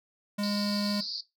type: tone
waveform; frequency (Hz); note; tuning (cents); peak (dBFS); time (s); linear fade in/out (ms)
square; 205.1; G#3; -21; -29; 0.38-1.01; 10
type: band-pass noise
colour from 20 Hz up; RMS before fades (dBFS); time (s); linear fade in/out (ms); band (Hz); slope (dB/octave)
white; -36; 0.43-1.21; 5; 4300 to 4900; 96
effects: noise-tail reverb RT60 0.2 s tail -18 dB re dry